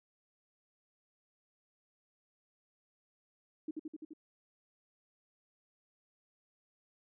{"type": "tone with echo", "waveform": "sine", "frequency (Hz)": 311.1, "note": "D#4", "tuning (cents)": 0, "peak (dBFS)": -35, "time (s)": [3.68, 3.71], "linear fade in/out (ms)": 5, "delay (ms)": 85, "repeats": 5, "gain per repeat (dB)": -2, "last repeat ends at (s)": 4.135, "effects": []}